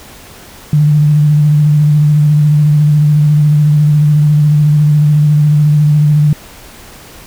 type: tone with vibrato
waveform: sine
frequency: 149.3 Hz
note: D3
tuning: 29 cents sharp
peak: -5 dBFS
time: 0.73-6.33 s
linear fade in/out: 2 ms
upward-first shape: square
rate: 14 Hz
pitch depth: 23 cents each way
effects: pink hiss -35 dBFS RMS until 7.26 s